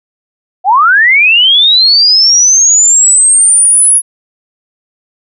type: linear sweep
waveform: sine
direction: up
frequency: 698.5 to 10548 Hz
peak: -3 dBFS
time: 0.64-4.02 s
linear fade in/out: 50 ms
effects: none